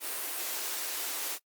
white high-pass noise, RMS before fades -35 dBFS, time 0-1.39 s, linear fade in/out 50 ms, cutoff 280 Hz, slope 48 dB/octave, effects noise-tail reverb RT60 0.1 s tail -21 dB re dry + Opus 32 kbps

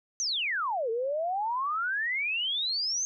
sine exponential two-way sweep, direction down then up, 6430 to 440 to 6430 Hz, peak -27 dBFS, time 0.2-3.05 s, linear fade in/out 0 ms, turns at 0.9 s, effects none

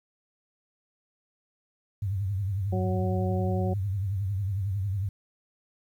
sine tone with vibrato, 98 Hz, G2, in tune, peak -26 dBFS, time 2.02-5.09 s, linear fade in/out 5 ms, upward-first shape triangle, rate 11 Hz, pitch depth 140 cents each way
harmonic tone, 185 Hz, F#3, in tune, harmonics 1 / 2 / 3 / 4, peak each -30 / -33 / -35 / -36 dBFS, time 2.72-3.74 s, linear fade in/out 10 ms
effects 10-bit

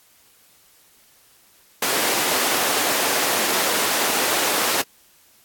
pink high-pass noise, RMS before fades -21 dBFS, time 1.82-4.82 s, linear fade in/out 5 ms, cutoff 400 Hz, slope 12 dB/octave, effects white hiss -55 dBFS RMS until 5.44 s + AAC 64 kbps

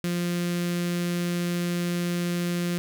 sawtooth tone with notch filter, 174.61 Hz, F3, in tune, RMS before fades -27 dBFS, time 0.04-2.78 s, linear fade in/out 0 ms, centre 830 Hz, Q 0.78, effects none

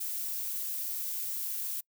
violet noise, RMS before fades -35 dBFS, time 0-1.81 s, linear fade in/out 10 ms, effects noise-tail reverb RT60 0.1 s tail -26 dB re dry

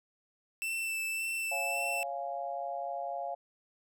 45% pulse tone with vibrato, 2661 Hz, E7, 16 cents sharp, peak -32 dBFS, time 0.62-2.03 s, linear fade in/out 0 ms, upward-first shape sine, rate 1.8 Hz, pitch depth 15 cents each way
sine chord, Db major, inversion none, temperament equal, 554.4 / 698.5 / 830.6 Hz, Db5 / F5 / Ab5, 0 / 0 / 0 cents, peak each -40 / -36 / -41 dBFS, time 1.51-3.35 s, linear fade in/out 10 ms
effects none

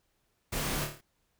pink noise with echo, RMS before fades -34 dBFS, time 0.52-0.85 s, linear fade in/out 10 ms, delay 27 ms, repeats 6, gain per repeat -4 dB, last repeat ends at 1.012 s, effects pink hiss -75 dBFS RMS until 1.39 s

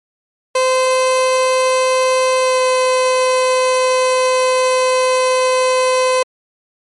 30% pulse tone with pitch glide, 516 to 512.4 Hz, C5 to C5, -24 to -36 cents, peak -9 dBFS, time 0.55-6.23 s, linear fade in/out 5 ms, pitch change -12 cents, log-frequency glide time 2.38-2.61 s, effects MP3 48 kbps

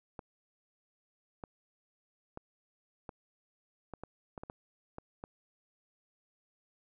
clicks, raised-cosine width 1 ms, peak -28 dBFS, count 11, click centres 0.192 / 1.438 / 2.374 / 3.092 / 3.937 / 4.036 / 4.378 / 4.435 / 4.499 / 4.984 / 5.239 s, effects none

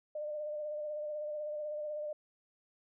sine tone with vibrato, 601 Hz, D5, 40 cents sharp, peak -36 dBFS, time 0.15-2.13 s, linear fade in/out 5 ms, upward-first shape sine, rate 16 Hz, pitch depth 29 cents each way, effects none

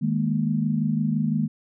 sine chord, D# suspended fourth, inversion none, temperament just, 155.56 / 207.4 / 233.3 Hz, D#3 / G#3 / A#3, 0 / -2 / +2 cents, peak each -25 dBFS, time 0.01-1.48 s, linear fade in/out 20 ms, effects none

